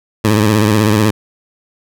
15% pulse tone with vibrato, 106.7 Hz, G#2, 47 cents sharp, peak -3 dBFS, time 0.24-1.11 s, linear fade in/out 10 ms, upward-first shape sine, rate 16 Hz, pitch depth 83 cents each way, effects none

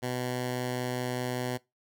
10% pulse tone, 125.1 Hz, B2, 23 cents sharp, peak -22 dBFS, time 0.02-1.58 s, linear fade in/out 20 ms, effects noise-tail reverb RT60 0.2 s tail -21 dB re dry

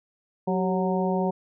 harmonic tone with a mistuned harmonic, 184.5 Hz, F#3, 5 cents flat, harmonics 1 / 2 / 3 / 4 / 5, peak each -25 / -28 / -30 / -31 / -32 dBFS, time 0.47-1.31 s, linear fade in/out 10 ms, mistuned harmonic 2, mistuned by +64 cents, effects none

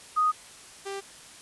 sine / sawtooth tone pair in turn, 1244.5 / 393.8 Hz, D#6 / G4, 0 / +8 cents, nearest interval octave + minor sixth, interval 1992 cents, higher first, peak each -20 / -29 dBFS, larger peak first, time 0.16-0.32 / 0.85-1.01 s, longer neither, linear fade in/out 20 ms, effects white hiss -48 dBFS RMS until 1.41 s + resampled to 24000 Hz

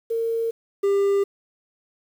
sine / triangle tone pair in turn, 457.2 / 398.2 Hz, A#4 / G4, -34 / +27 cents, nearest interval major second, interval 239 cents, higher first, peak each -21 / -15 dBFS, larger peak second, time 0.1-0.51 / 0.83-1.24 s, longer neither, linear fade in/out 10 ms, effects 8-bit

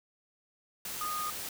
sine tone in noise, 1232 Hz, D#6, 17 cents flat, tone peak -33 dBFS, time 1.01-1.3 s, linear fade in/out 2 ms, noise white, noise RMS -39 dBFS, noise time 0.85-1.49 s, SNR +3 dB, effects none

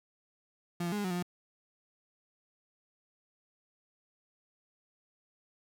35% pulse tone with pitch steps, 173.7 / 171.6 / 207.9 / 204.7 / 184 / 176.3 / 177.7 Hz, F3 / F3 / G#3 / G#3 / F#3 / F3 / F3, -9 / -30 / +2 / -25 / -9 / +17 / +30 cents, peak -30 dBFS, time 0.8-1.227 s, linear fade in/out 5 ms, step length 61 ms, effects none

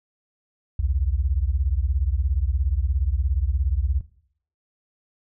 sine beating tone pair, 60.8 / 77.8 Hz, B1 / D#2, -26 / 0 cents, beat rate 17 Hz, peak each -22 / -23 dBFS, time 0.79-4.01 s, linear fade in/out 5 ms, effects noise-tail reverb RT60 0.6 s tail -17 dB re dry

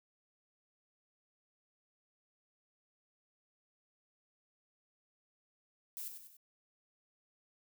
violet noise with echo, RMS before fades -43 dBFS, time 5.97-6.08 s, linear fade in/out 0 ms, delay 96 ms, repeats 3, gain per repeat -6 dB, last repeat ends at 6.368 s, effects none

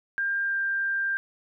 sine tone with pitch glide, 1598 to 1587.9 Hz, G6 to G6, +33 to +22 cents, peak -24 dBFS, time 0.18-1.17 s, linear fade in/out 0 ms, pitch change -11 cents, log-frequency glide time 0.43-0.57 s, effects none

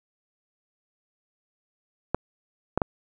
clicks, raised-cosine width 1 ms, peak -8 dBFS, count 3, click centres 2.146 / 2.776 / 2.818 s, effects none

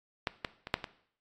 clicks, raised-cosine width 0.3 ms, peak -13 / -15 / -23 / -9 / -20 dBFS, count 5, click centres 0.272 / 0.448 / 0.671 / 0.741 / 0.842 s, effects noise-tail reverb RT60 0.6 s tail -17 dB re dry + AAC 48 kbps

